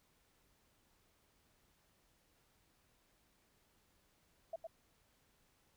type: tone with echo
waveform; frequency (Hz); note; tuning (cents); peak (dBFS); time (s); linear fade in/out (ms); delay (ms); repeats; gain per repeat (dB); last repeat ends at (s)
sine; 660; E5; +2; -39; 4.53-4.56; 5; 110; 1; -4; 4.67
effects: pink hiss -74 dBFS RMS until 5.76 s